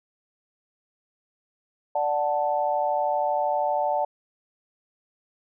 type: chord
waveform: sine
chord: D major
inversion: none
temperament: equal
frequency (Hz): 587.3 / 740 / 880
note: D5 / F#5 / A5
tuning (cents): 0 / 0 / 0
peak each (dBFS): -26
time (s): 1.95-4.05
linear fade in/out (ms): 5
effects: none